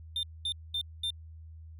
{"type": "tone bursts", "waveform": "triangle", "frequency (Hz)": 3600, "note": "A7", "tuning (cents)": 39, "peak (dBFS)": -28, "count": 4, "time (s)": [0.16, 1.104], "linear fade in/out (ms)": 2, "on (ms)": 71, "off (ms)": 220, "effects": ["added 80 Hz sine -45 dBFS peak until 1.79 s"]}